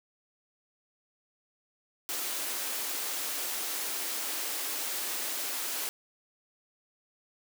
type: high-pass noise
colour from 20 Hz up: white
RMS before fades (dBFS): -34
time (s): 2.09-5.89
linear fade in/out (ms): 0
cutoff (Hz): 250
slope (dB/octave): 48
effects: none